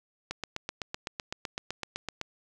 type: click train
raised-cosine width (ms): 0.2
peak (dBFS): -16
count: 16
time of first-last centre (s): 0.31-2.214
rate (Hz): 7.88
effects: none